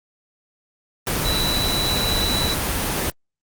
sine tone in noise, 3951 Hz, B7, in tune, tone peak -22 dBFS, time 1.25-2.54 s, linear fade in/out 0 ms, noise pink, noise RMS -22 dBFS, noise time 1.07-3.1 s, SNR -3 dB, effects Opus 24 kbps

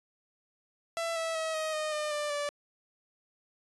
sawtooth tone with pitch steps, 667 / 654 / 641.3 / 628.8 / 616.6 / 604.6 / 592.9 / 581.3 Hz, E5 / E5 / E5 / D#5 / D#5 / D#5 / D5 / D5, +20 / -14 / -48 / +18 / -16 / -50 / +16 / -18 cents, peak -27 dBFS, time 0.97-2.49 s, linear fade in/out 0 ms, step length 190 ms, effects resampled to 24000 Hz

